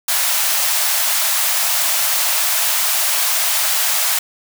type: high-pass noise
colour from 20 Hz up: white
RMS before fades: -17 dBFS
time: 0.08-4.19 s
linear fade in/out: 5 ms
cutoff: 590 Hz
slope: 96 dB/octave
effects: none